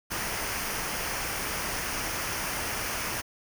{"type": "noise with comb filter", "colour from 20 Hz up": "pink", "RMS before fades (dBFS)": -32, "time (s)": [0.1, 3.22], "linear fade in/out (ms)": 20, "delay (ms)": 0.26, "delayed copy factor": -0.55, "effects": []}